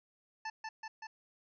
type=tone with echo; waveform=25% pulse; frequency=880 Hz; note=A5; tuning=in tune; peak=-34 dBFS; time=0.45-0.5 s; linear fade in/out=5 ms; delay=190 ms; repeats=3; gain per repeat=-2 dB; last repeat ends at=1.07 s; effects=resampled to 16000 Hz